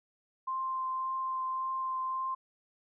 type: tone with vibrato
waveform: sine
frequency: 1046.5 Hz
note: C6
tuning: in tune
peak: -31 dBFS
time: 0.47-2.35 s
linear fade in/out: 10 ms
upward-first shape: triangle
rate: 1.8 Hz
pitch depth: 10 cents each way
effects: none